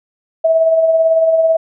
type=tone with tremolo; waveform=sine; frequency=650 Hz; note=E5; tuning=24 cents flat; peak=-7 dBFS; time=0.44-1.57 s; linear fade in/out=10 ms; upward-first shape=sine; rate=18 Hz; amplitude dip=40%; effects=none